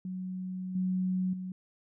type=tone with level steps; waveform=sine; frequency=185 Hz; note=F#3; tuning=in tune; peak=-34 / -27 / -35 dBFS; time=0.05-1.52 s; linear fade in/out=2 ms; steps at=0.75 / 1.33 s; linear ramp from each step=5 ms; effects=none